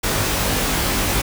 pink noise with comb filter, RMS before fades -20 dBFS, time 0.03-1.22 s, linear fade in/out 10 ms, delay 20 ms, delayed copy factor +0.9, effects none

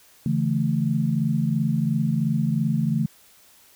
sine chord, A major, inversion first, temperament equal with one note detuned, 141.91 / 164.81 / 220 Hz, C#3 / E3 / A3, +41 / 0 / 0 cents, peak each -24 dBFS, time 0.26-3.06 s, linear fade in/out 2 ms, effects white hiss -54 dBFS RMS until 3.75 s

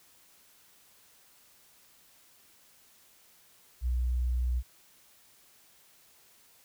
sine tone, 61.5 Hz, B1, 7 cents flat, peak -26 dBFS, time 3.81-4.63 s, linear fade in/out 50 ms, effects white hiss -61 dBFS RMS until 6.64 s

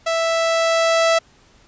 sawtooth tone with level ramp, 659.3 Hz, E5, in tune, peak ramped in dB -14 to -9 dBFS, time 0.06-1.19 s, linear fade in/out 10 ms, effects pink hiss -53 dBFS RMS until 1.67 s + resampled to 16000 Hz

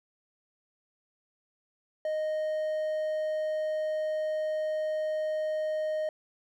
triangle tone, 620 Hz, D#5, 6 cents flat, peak -26 dBFS, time 2.05-6.09 s, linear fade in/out 2 ms, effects none

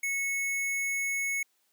square tone, 2200 Hz, C#7, 14 cents flat, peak -29 dBFS, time 0.03-1.43 s, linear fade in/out 5 ms, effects white hiss -72 dBFS RMS until 1.72 s + high-pass 200 Hz 12 dB/octave

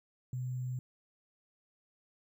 sine tone with sample-and-hold, 126.8 Hz, B2, 46 cents sharp, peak -34 dBFS, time 0.33-0.79 s, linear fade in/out 2 ms, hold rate 7350 Hz, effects none

